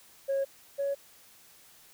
sine tone pair in turn, 547 / 558.5 Hz, C#5 / C#5, -23 / +13 cents, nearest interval unison, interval 36 cents, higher second, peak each -24 / -26 dBFS, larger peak first, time 0.28-0.45 / 0.78-0.95 s, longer neither, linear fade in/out 20 ms, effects tanh soft clip ceiling -24 dBFS + white hiss -57 dBFS RMS until 1.93 s

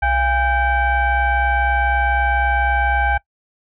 sine tone with frequency modulation, 812 Hz, G#5, 39 cents flat, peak -14 dBFS, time 0.02-3.18 s, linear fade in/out 10 ms, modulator 748 Hz, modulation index 1.3, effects noise-tail reverb RT60 0.1 s tail -22 dB re dry

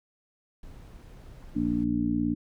brown noise, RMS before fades -46 dBFS, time 0.63-1.84 s, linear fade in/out 2 ms
harmonic tone, 58.6 Hz, A#1, 10 cents sharp, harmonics 1 / 2 / 3 / 4 / 5, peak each -37 / -37 / -34 / -28 / -27 dBFS, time 1.55-2.35 s, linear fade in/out 20 ms
effects none

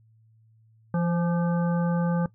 harmonic tone with a mistuned harmonic, 170.9 Hz, F3, 37 cents flat, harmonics 1 / 3 / 5 / 7 / 9, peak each -22 / -32 / -36 / -39 / -41 dBFS, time 0.94-2.26 s, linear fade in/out 2 ms, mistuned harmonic 3, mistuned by +30 cents, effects noise-tail reverb RT60 0.1 s tail -18 dB re dry + added 111 Hz sine -56 dBFS peak until 2.34 s

